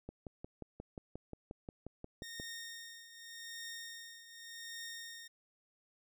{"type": "click train", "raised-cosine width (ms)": 2, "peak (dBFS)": -31, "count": 14, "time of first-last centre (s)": [0.09, 2.399], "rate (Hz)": 5.63}
{"type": "tone with tremolo", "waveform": "15% pulse", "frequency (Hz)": 1844, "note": "A#6", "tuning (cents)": -19, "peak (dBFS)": -37, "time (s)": [2.22, 5.28], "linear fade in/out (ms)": 10, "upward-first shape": "triangle", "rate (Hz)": 0.86, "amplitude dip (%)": 75}
{"effects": []}